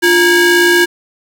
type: ring-modulated tone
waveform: 45% pulse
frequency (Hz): 643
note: E5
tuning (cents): -43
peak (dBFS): -4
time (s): 0.02-0.86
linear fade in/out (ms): 20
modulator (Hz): 993
effects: none